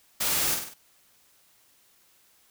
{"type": "noise with echo", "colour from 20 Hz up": "white", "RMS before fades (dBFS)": -27, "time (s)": [0.2, 0.55], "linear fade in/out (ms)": 10, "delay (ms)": 48, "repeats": 4, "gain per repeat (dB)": -5, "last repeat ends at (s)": 0.742, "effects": ["white hiss -62 dBFS RMS until 2.5 s"]}